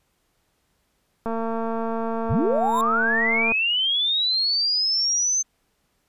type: click train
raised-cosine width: 1 ms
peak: -15 dBFS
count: 514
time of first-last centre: 1.26-3.52 s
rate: 227 Hz
type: linear sweep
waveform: sine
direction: up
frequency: 59 to 6272 Hz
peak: -19 dBFS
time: 2.29-5.43 s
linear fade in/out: 20 ms
type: tone with exponential growth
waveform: 15% pulse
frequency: 3688 Hz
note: A#7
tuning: 19 cents flat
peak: -24 dBFS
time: 2.52-2.81 s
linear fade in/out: 1 ms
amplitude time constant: 61 ms
effects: pink hiss -69 dBFS RMS until 6.08 s + resampled to 32000 Hz